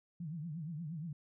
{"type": "tone with vibrato", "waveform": "sine", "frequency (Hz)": 160, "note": "D#3", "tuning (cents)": 49, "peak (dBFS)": -39, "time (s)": [0.2, 1.13], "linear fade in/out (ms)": 5, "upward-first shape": "triangle", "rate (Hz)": 8.5, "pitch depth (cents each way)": 200, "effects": []}